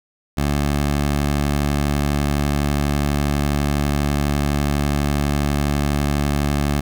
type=tone; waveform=15% pulse; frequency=72.1 Hz; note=D2; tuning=31 cents flat; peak=-11 dBFS; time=0.37-6.81 s; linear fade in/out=10 ms; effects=none